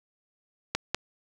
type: clicks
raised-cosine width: 0.2 ms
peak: -8 dBFS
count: 2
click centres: 0.75 / 0.946 s
effects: 8-bit